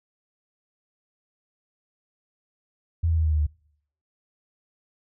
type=tone with pitch steps; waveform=sine; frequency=83.3 / 81.49 / 79.72 / 77.99 / 76.3 / 74.64 Hz; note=E2 / E2 / D#2 / D#2 / D#2 / D2; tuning=+19 / -19 / +43 / +5 / -33 / +29 cents; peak=-19 dBFS; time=3.03-3.468 s; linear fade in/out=10 ms; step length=73 ms; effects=noise-tail reverb RT60 0.7 s tail -26 dB re dry